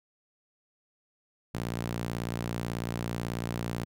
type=tone with high-pass filter; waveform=sawtooth; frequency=58.2 Hz; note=A#1; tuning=2 cents flat; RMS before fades=-34 dBFS; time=1.54-3.85 s; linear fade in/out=10 ms; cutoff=130 Hz; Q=1.2; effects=none